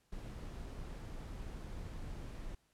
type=noise; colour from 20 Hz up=brown; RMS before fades=-45 dBFS; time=0.12-2.55 s; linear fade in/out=5 ms; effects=pink hiss -75 dBFS RMS until 2.73 s + low-pass 12000 Hz 12 dB/octave